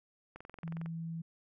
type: click train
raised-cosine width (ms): 0.5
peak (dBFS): -33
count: 12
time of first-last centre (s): 0.36-0.86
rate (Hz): 22
type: tone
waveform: sine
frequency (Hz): 164.81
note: E3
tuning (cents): 0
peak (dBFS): -37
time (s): 0.63-1.22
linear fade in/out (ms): 10
effects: none